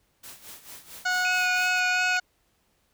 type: noise with tremolo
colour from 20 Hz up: white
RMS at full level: -42 dBFS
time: 0.23-1.8 s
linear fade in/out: 10 ms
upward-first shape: sine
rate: 4.5 Hz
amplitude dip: 75%
type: harmonic tone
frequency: 731 Hz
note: F#5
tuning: 21 cents flat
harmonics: 1 / 2 / 3 / 4 / 5 / 6 / 7 / 8 / 9 / 10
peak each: -30 / -24 / -38 / -38 / -43 / -35 / -42 / -46 / -40 / -43 dBFS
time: 1.05-2.2 s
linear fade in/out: 10 ms
type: tone with vibrato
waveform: triangle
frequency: 2505 Hz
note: D#7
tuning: 11 cents sharp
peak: -26 dBFS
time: 1.25-2.17 s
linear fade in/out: 0 ms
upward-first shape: sine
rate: 2.8 Hz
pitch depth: 35 cents each way
effects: pink hiss -69 dBFS RMS until 2.93 s